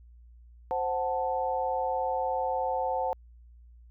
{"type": "chord", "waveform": "sine", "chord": "F# diminished", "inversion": "second", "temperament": "equal", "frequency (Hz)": [523.3, 740, 880], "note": ["C5", "F#5", "A5"], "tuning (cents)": [0, 0, 0], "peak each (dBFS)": -31, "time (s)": [0.71, 3.13], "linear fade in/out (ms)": 0, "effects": ["added 59 Hz sine -50 dBFS peak until 3.9 s"]}